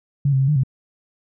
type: tone with pitch steps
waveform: sine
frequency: 141.1 / 133.5 / 134.7 / 149.9 / 132.1 Hz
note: C#3 / C3 / C#3 / D3 / C3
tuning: +31 / +35 / -49 / +36 / +17 cents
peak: -14 dBFS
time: 0.25-0.635 s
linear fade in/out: 5 ms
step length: 77 ms
effects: none